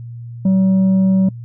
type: tone with tanh clipping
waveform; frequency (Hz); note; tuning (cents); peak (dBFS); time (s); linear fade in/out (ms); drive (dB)
sine; 190; F#3; +46; -11; 0.45-1.29; 5; 4
effects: noise-tail reverb RT60 0.1 s tail -25 dB re dry + added 118 Hz sine -28 dBFS peak until 1.44 s